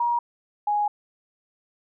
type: tone pair in turn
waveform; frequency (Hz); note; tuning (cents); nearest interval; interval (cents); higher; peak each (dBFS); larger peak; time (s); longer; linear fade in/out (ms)
sine; 951 / 830.5; A#5 / G#5; +34 / 0; major second; 234; first; -20; neither; 0-0.19 / 0.67-0.88; second; 5
effects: none